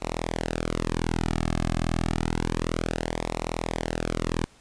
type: tone with flanger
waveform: sawtooth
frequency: 41.2 Hz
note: E1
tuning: in tune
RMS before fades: -28 dBFS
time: 0.01-4.46 s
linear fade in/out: 20 ms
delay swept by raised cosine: 0.62 to 2.12 ms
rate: 0.29 Hz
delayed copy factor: -0.85
effects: pink hiss -56 dBFS RMS until 4.6 s + resampled to 22050 Hz